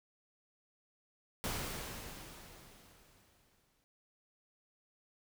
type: noise with exponential decay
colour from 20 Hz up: pink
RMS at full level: -37 dBFS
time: 1.44-3.84 s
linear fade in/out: 0 ms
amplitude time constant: 520 ms
effects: none